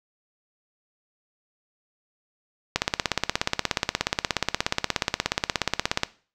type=click train; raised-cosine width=0.2 ms; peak=-3 dBFS; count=56; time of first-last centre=2.76-6.034 s; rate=16.8 Hz; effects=noise-tail reverb RT60 0.4 s tail -18 dB re dry